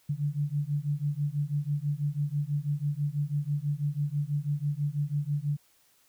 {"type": "beating tone pair", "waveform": "sine", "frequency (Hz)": [142.7, 148.8], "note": ["D3", "D3"], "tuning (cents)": [-49, 23], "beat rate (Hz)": 6.1, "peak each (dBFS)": -30, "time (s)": [0.09, 5.57], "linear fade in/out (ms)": 10, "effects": ["white hiss -65 dBFS RMS until 6.08 s"]}